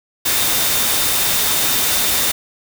sine tone in noise, 3629 Hz, A#7, 47 cents flat, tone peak -26 dBFS, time 0.25-2.32 s, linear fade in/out 10 ms, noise white, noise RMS -17 dBFS, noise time 0.25-2.32 s, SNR -12 dB, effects none

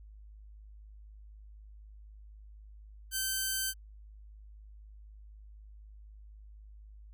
5% pulse tone, 1546 Hz, G6, 24 cents flat, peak -20 dBFS, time 3.11-3.74 s, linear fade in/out 50 ms, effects added 52 Hz sine -49 dBFS peak until 7.13 s

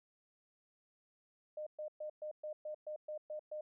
sine tone bursts, 609 Hz, D#5, 37 cents flat, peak -40 dBFS, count 10, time 1.57-3.61 s, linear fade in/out 5 ms, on 96 ms, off 120 ms, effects none

